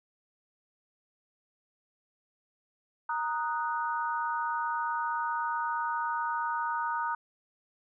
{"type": "chord", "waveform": "sine", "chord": "D# minor", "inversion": "second", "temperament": "equal", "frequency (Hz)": [932.3, 1244.5, 1480], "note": ["A#5", "D#6", "F#6"], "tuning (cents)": [0, 0, 0], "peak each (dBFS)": [-31, -34, -36], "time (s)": [3.09, 7.15], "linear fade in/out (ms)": 5, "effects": []}